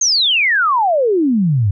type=exponential sweep; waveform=sine; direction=down; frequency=6570 to 92.5 Hz; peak=-11 dBFS; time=0.01-1.71 s; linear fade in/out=5 ms; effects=none